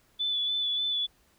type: tone with vibrato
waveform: sine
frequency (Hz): 3473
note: A7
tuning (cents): -23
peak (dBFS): -26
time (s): 0.19-1.07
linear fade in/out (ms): 20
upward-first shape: sine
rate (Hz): 3.4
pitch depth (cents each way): 24
effects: pink hiss -65 dBFS RMS until 1.38 s